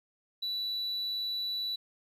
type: tone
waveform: sine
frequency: 3951 Hz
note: B7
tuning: in tune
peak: -29 dBFS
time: 0.42-1.76 s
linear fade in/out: 10 ms
effects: tanh soft clip ceiling -30 dBFS + 11-bit